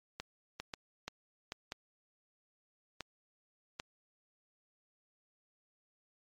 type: clicks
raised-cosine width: 0.2 ms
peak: -22 dBFS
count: 8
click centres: 0.2 / 0.6 / 0.738 / 1.08 / 1.521 / 1.721 / 3.007 / 3.799 s
effects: MP3 64 kbps